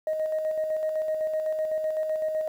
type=tone with tremolo; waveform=sine; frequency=625 Hz; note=D#5; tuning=8 cents sharp; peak=-22 dBFS; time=0.07-2.48 s; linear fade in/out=2 ms; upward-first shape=square; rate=7.9 Hz; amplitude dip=40%; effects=tanh soft clip ceiling -21 dBFS + 9-bit